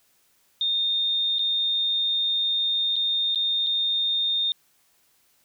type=tone with dropouts; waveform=sine; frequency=3653 Hz; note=A#7; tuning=36 cents flat; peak=-21 dBFS; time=0.61-4.52 s; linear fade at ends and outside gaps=1 ms; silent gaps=1.385-1.392 / 2.958-2.964 / 3.348-3.357 / 3.665-3.669 s; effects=white hiss -64 dBFS RMS until 5.44 s